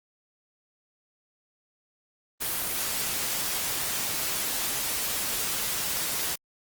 white noise, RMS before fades -29 dBFS, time 2.4-6.36 s, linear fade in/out 20 ms, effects Opus 24 kbps

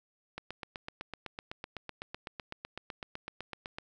click train, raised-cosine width 0.3 ms, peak -23 dBFS, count 28, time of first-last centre 0.38-3.785 s, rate 7.93 Hz, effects none

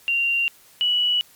sine tone pair in turn, 2769 / 2943 Hz, F7 / F#7, -15 / -10 cents, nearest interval minor second, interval 105 cents, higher second, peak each -18 / -17 dBFS, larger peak second, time 0.08-0.48 / 0.81-1.21 s, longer neither, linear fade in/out 0 ms, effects white hiss -52 dBFS RMS until 1.35 s + MP3 96 kbps

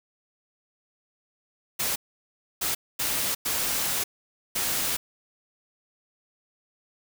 white noise bursts at uneven times, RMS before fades -27 dBFS, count 5, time 1.79-1.96 / 2.61-2.75 / 2.99-3.35 / 3.45-4.04 / 4.55-4.97 s, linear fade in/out 10 ms, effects none

